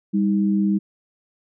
sine tone pair together, 199.13 / 316.1 Hz, G3 / D#4, +27 / +27 cents, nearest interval minor sixth, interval 800 cents, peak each -17 / -24 dBFS, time 0.13-0.79 s, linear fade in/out 20 ms, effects none

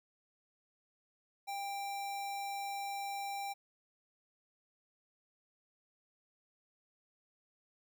sine tone with sample-and-hold, 798 Hz, G5, 31 cents sharp, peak -37 dBFS, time 1.47-3.54 s, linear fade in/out 20 ms, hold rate 3150 Hz, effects none

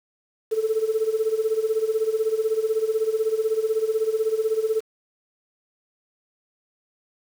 sine tone with tremolo, 440 Hz, A4, in tune, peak -16 dBFS, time 0.51-4.81 s, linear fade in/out 20 ms, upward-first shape sine, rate 16 Hz, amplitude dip 80%, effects tanh soft clip ceiling -13 dBFS + 7-bit

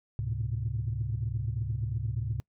sine tone cluster, 71.2 / 107.6 / 116.1 / 130.7 Hz, C#2 / A2 / A#2 / C3, +47 / -38 / -7 / -1 cents, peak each -37 / -31 / -37 / -35 dBFS, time 0.19-2.4 s, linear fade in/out 0 ms, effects noise-tail reverb RT60 0.1 s tail -25 dB re dry + tanh soft clip ceiling -21 dBFS

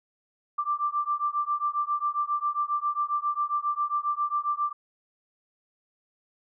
sine beating tone pair, 1174.7 / 1182.1 Hz, D6 / D6, 0 / +11 cents, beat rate 7.4 Hz, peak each -28 dBFS, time 0.58-4.73 s, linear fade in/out 10 ms, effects none

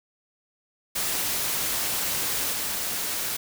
white noise with level steps, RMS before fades -27 / -29 dBFS, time 0.95-3.37 s, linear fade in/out 10 ms, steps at 2.52 s, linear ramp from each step 20 ms, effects none

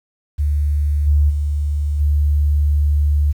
sine tone with level steps, 73.42 Hz, D2, in tune, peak -14 / -10 / -16 / -12 dBFS, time 0.38-3.33 s, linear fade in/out 20 ms, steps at 1.06 / 1.29 / 1.99 s, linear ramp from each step 20 ms, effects 8-bit

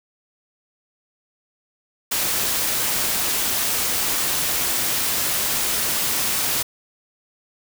white noise, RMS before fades -22 dBFS, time 2.11-6.63 s, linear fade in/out 10 ms, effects none

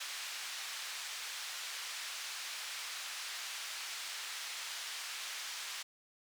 white band-pass noise, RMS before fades -43 dBFS, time 0-5.83 s, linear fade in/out 10 ms, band 1200 to 5500 Hz, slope 12 dB/octave, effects none

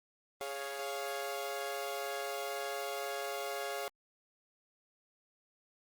sawtooth chord, Db major, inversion second, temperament equal, 415.3 / 554.4 / 698.5 Hz, Ab4 / Db5 / F5, 0 / 0 / 0 cents, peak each -38 / -37 / -37 dBFS, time 0.41-3.88 s, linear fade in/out 0 ms, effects Opus 24 kbps

